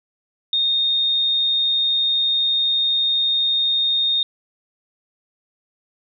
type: tone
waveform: sine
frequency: 3684 Hz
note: A#7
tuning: 21 cents flat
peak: -16 dBFS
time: 0.53-4.23 s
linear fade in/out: 2 ms
effects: none